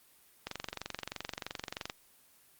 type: click train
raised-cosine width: 0.2 ms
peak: -19 dBFS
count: 34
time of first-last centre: 0.47-1.899 s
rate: 23.1 Hz
effects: white hiss -63 dBFS RMS until 2.59 s + Opus 24 kbps